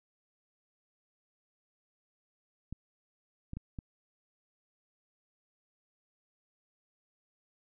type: clicks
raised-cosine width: 5 ms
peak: -27 dBFS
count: 4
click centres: 2.726 / 3.534 / 3.57 / 3.788 s
effects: none